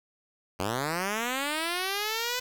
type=linear sweep; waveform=5% pulse; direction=up; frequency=86.5 to 505 Hz; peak=-17 dBFS; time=0.59-2.4 s; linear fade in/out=10 ms; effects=8-bit